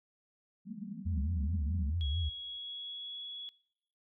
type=band-pass noise; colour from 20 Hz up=white; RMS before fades=-43 dBFS; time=0.65-1.95 s; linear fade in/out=50 ms; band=170 to 230 Hz; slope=96 dB/octave
type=tone with vibrato; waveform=sine; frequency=78.3 Hz; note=D#2; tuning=11 cents sharp; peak=-30 dBFS; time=1.05-2.3 s; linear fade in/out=20 ms; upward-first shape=triangle; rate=4.6 Hz; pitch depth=240 cents each way
type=tone with pitch glide; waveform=sine; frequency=3322 to 3368 Hz; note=G#7 to G#7; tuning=0 to +24 cents; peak=-40 dBFS; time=2.01-3.49 s; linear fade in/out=0 ms; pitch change=+24 cents; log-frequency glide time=2.26-3.2 s
effects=noise-tail reverb RT60 0.9 s tail -25 dB re dry